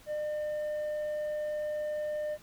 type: tone with tanh clipping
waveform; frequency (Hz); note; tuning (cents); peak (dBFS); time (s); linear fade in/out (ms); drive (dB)
sine; 603; D5; +46; -32; 0.06-2.38; 50; 4
effects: pink hiss -57 dBFS RMS until 2.42 s